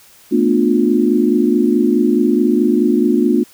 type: chord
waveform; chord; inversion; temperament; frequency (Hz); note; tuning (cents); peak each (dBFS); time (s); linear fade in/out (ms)
sine; B half-diminished seventh; third; just; 222.2 / 246.9 / 296.3 / 355.6; A3 / B3 / D4 / F4; +17 / 0 / +15 / +31; -16; 0.31-3.44; 20
effects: white hiss -46 dBFS RMS until 3.53 s